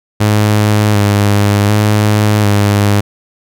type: tone with vibrato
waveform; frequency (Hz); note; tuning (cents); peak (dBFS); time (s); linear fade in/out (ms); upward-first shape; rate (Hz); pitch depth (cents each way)
sawtooth; 103.83; G#2; 0; -4; 0.2-3.01; 10; square; 0.67; 27
effects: none